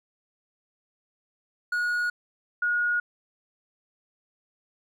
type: tone pair in turn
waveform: triangle / sine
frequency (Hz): 1449 / 1443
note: F#6 / F#6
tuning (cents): -37 / -44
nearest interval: unison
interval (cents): 7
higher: first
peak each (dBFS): -22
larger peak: neither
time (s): 1.72-2.1 / 2.62-3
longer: neither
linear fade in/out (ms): 5
effects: none